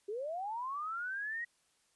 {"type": "linear sweep", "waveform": "sine", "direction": "up", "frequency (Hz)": [388.1, 1915], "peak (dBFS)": -36, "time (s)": [0.08, 1.45], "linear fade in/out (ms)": 10, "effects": ["white hiss -73 dBFS RMS until 1.95 s", "resampled to 24000 Hz"]}